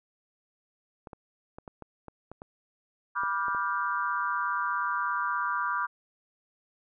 clicks, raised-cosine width 1 ms, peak -28 dBFS, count 11, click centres 1.072 / 1.132 / 1.585 / 1.678 / 1.823 / 2.083 / 2.316 / 2.419 / 3.235 / 3.483 / 3.548 s
sine chord, G dominant seventh, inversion first, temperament just, 980 / 1176 / 1411.2 / 1568 Hz, B5 / D6 / F6 / G6, -14 / +2 / +18 / 0 cents, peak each -33 / -30 / -33 / -35 dBFS, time 3.15-5.87 s, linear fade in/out 20 ms
effects none

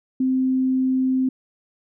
sine tone, 260 Hz, C4, 11 cents flat, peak -17 dBFS, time 0.2-1.29 s, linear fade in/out 5 ms, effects none

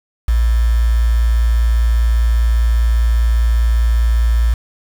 sine tone with quantisation, 57.5 Hz, A#1, 23 cents flat, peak -10 dBFS, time 0.28-4.54 s, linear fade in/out 5 ms, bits 5, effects none

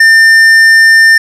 triangle tone with tanh clipping, 1800 Hz, A6, 39 cents sharp, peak -3 dBFS, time 0-1.18 s, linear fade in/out 5 ms, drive 14 dB, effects none

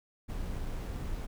brown noise with sample-and-hold, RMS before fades -36 dBFS, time 0.28-1.27 s, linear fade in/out 20 ms, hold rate 8820 Hz, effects none

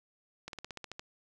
slowing click train, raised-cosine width 0.2 ms, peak -24 dBFS, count 9, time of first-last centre 0.48-0.995 s, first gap 52 ms, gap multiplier 1.06, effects none

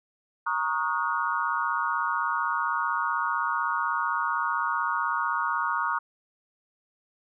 sine chord, D# minor seventh, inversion second, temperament equal with one note detuned, 932.3 / 1108.7 / 1244.5 / 1442 Hz, A#5 / C#6 / D#6 / F#6, 0 / 0 / 0 / -45 cents, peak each -30 dBFS, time 0.46-5.99 s, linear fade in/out 10 ms, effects none

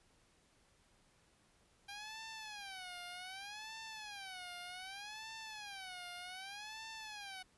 10% pulse tone with vibrato, 794 Hz, G5, 22 cents sharp, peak -38 dBFS, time 1.88-7.43 s, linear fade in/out 10 ms, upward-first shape sine, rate 0.65 Hz, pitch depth 200 cents each way, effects pink hiss -71 dBFS RMS until 7.57 s + resampled to 24000 Hz

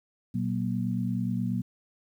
sine tone cluster, 120.5 / 188.3 / 237.5 Hz, B2 / F#3 / A#3, -42 / +31 / +33 cents, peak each -31 / -30 / -31 dBFS, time 0.34-1.62 s, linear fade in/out 10 ms, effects 10-bit

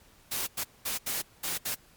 white noise bursts at uneven times, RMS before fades -32 dBFS, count 6, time 0.31-0.47 / 0.57-0.64 / 0.85-0.98 / 1.06-1.22 / 1.43-1.58 / 1.65-1.75 s, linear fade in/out 10 ms, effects pink hiss -59 dBFS RMS until 1.96 s + MP3 96 kbps

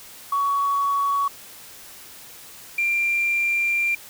sine tone pair in turn, 1122 / 2377 Hz, C#6 / D7, +21 / +20 cents, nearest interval octave + minor second, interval 1299 cents, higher second, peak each -18 dBFS, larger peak neither, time 0.32-1.28 / 2.78-3.95 s, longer second, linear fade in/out 5 ms, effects tanh soft clip ceiling -14 dBFS + white hiss -43 dBFS RMS until 4.09 s

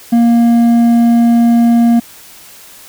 sine tone with hard clipping, 234.4 Hz, A#3, 10 cents sharp, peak -7 dBFS, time 0.12-2 s, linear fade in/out 10 ms, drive 5 dB, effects white hiss -37 dBFS RMS until 2.88 s

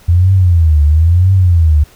sine tone with vibrato, 83.9 Hz, E2, 31 cents sharp, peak -5 dBFS, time 0.08-1.84 s, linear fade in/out 10 ms, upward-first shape triangle, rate 1 Hz, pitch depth 250 cents each way, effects pink hiss -44 dBFS RMS until 1.95 s

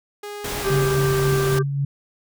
sawtooth tone, 412.6 Hz, G#4, 11 cents flat, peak -27 dBFS, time 0.23-0.96 s, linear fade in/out 5 ms
pink noise, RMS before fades -28 dBFS, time 0.44-1.59 s, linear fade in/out 5 ms
harmonic tone, 392 Hz, G4, in tune, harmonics 1 / 3 / 4, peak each -20 / -30 / -32 dBFS, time 0.64-1.63 s, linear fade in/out 20 ms
sine tone with tremolo, 140 Hz, C#3, 18 cents sharp, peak -18 dBFS, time 0.7-1.85 s, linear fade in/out 5 ms, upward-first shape sine, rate 3.7 Hz, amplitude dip 40%
effects none

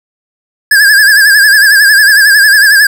square tone with vibrato, 1661.2 Hz, G#6, in tune, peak -3 dBFS, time 0.71-2.87 s, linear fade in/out 5 ms, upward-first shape sine, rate 11 Hz, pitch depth 85 cents each way, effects none

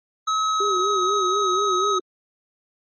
square tone with pitch glide, 1283 to 1271.2 Hz, E6 to D#6, -47 to +37 cents, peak -20 dBFS, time 0.27-1.99 s, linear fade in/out 10 ms, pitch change -16 cents, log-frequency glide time 0.4-1.01 s
sine tone with vibrato, 385.5 Hz, G4, 29 cents flat, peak -23 dBFS, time 0.6-2 s, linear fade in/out 5 ms, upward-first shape sine, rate 4.1 Hz, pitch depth 110 cents each way
effects MP3 32 kbps

